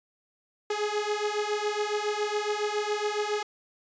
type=beating tone pair; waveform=sawtooth; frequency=415.3 / 422.5 Hz; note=G#4 / G#4; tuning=0 / +30 cents; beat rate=7.2 Hz; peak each=-26 dBFS; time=0.7-3.43 s; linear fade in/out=5 ms; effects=resampled to 16000 Hz